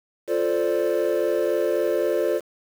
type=chord; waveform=triangle; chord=D minor seventh; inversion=first; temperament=equal; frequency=349.2 / 440 / 523.3 / 587.3 Hz; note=F4 / A4 / C5 / D5; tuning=0 / 0 / 0 / 0 cents; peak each=-23 dBFS; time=0.27-2.41 s; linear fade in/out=50 ms; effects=tanh soft clip ceiling -10 dBFS + 7-bit